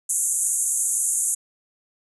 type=band-pass noise; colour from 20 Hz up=white; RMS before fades=-23 dBFS; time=0.09-1.35 s; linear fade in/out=10 ms; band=6600 to 11000 Hz; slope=96 dB/octave; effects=none